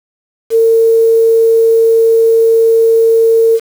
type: tone with quantisation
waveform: sine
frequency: 453.6 Hz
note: A#4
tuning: 47 cents flat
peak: -5 dBFS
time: 0.5-3.6 s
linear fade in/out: 50 ms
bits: 5
effects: none